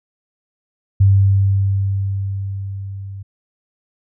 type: tone with level ramp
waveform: sine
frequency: 98 Hz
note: G2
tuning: in tune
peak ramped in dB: -7 to -28 dBFS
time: 1-3.23 s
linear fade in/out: 10 ms
effects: none